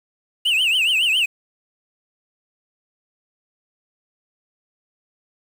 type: tone with vibrato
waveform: triangle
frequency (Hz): 2794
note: F7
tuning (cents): 0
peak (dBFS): -14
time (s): 0.45-1.26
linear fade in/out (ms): 10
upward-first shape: triangle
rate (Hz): 7.2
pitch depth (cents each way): 210
effects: 7-bit